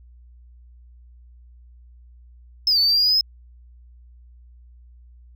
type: linear two-way sweep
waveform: sine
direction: down then up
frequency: 5274 to 4463 to 5170 Hz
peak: -13 dBFS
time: 2.67-3.21 s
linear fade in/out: 2 ms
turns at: 2.79 s
effects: tanh soft clip ceiling -13 dBFS + added 60 Hz sine -45 dBFS peak until 5.35 s